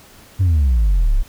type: exponential sweep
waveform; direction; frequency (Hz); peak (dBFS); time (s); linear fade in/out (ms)
sine; down; 99.1 to 30.47; -9; 0.39-1.23; 20
effects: tanh soft clip ceiling -10 dBFS + pink hiss -45 dBFS RMS until 1.28 s